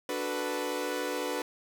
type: chord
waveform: sawtooth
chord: B minor seventh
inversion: first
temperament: equal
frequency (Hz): 293.7 / 370 / 440 / 493.9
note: D4 / F#4 / A4 / B4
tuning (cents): 0 / 0 / 0 / 0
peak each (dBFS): -33 / -34 / -35 / -30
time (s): 0.09-1.42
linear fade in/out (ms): 2
effects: none

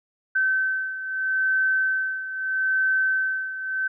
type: beating tone pair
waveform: sine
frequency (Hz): 1537 / 1537.78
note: G6 / G6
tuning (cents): -35 / -34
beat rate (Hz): 0.78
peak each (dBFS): -22 / -27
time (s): 0.35-3.88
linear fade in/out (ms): 10
effects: none

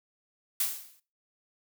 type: noise with exponential decay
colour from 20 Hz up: blue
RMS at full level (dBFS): -25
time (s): 0.6-1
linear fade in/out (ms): 5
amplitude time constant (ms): 86
effects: noise-tail reverb RT60 0.3 s tail -17 dB re dry

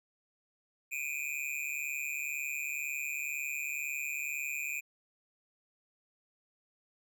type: tone with amplitude modulation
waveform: square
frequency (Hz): 2432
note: D#7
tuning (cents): -40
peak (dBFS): -31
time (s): 0.91-4.81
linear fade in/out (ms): 20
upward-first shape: sine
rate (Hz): 142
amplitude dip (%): 95
effects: none

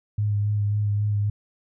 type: tone with vibrato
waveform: sine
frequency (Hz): 103.7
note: G#2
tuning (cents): -2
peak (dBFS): -20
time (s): 0.18-1.3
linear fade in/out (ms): 5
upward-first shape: sine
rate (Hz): 3.7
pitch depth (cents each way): 20
effects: none

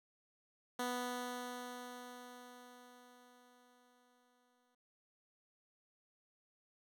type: tone with exponential decay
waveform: 10% pulse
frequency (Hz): 246.9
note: B3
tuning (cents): 0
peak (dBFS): -28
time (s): 0.79-4.75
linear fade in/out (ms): 5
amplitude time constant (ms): 860
effects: none

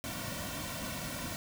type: noise with comb filter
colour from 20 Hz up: pink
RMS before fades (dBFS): -39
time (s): 0.04-1.36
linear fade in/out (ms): 0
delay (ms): 2.4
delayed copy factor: -1
effects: none

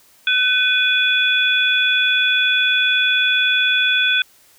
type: tone cluster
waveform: sine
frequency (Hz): 1510 / 2480 / 3426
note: F#6 / D#7 / A7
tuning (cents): +35 / -6 / -47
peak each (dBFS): -18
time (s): 0.27-4.22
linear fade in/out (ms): 2
effects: white hiss -52 dBFS RMS until 4.58 s

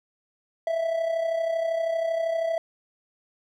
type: tone with amplitude modulation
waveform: triangle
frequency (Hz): 659.3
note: E5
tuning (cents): 0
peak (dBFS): -19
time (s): 0.67-2.58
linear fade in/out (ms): 2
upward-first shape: sine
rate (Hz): 32.7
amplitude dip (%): 55
effects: none

